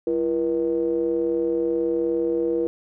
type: ring-modulated tone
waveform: triangle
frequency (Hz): 71.4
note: D2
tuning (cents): -48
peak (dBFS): -15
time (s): 0.07-2.67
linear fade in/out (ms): 0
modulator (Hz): 409
effects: none